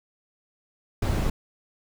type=noise; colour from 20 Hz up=brown; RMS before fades=-24 dBFS; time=1.02-1.3 s; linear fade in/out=5 ms; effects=none